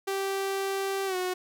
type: tone with pitch glide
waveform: sawtooth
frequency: 390 to 366 Hz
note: G4 to F#4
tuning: -9 to -19 cents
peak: -24 dBFS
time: 0.07-1.34 s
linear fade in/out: 10 ms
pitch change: -110 cents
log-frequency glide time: 1.06-1.16 s
effects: none